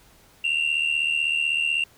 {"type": "tone pair together", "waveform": "sine", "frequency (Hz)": [2718, 2794], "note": ["F7", "F7"], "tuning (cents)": [-48, 0], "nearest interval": "unison", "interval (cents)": 48, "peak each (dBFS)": -22, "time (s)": [0.44, 1.84], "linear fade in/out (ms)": 5, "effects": ["tanh soft clip ceiling -17 dBFS", "pink hiss -55 dBFS RMS until 1.97 s"]}